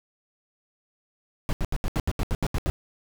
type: noise bursts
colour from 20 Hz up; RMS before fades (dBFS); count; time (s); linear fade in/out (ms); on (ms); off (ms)
brown; -24; 11; 1.49-2.7; 0; 40; 77
effects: none